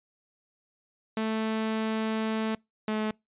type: tone pair in turn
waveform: sawtooth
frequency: 220 / 215.6 Hz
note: A3 / A3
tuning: 0 / -35 cents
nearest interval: unison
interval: 35 cents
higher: first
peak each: -23 dBFS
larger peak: neither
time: 1.17-2.55 / 2.88-3.11 s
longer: first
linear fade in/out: 2 ms
effects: noise-tail reverb RT60 0.2 s tail -26 dB re dry + resampled to 8000 Hz